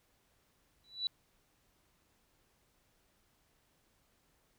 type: tone with exponential growth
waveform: sine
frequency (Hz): 3951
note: B7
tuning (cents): 0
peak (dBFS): -28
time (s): 0.84-1.07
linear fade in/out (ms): 1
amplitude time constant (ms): 49
effects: pink hiss -73 dBFS RMS until 4.58 s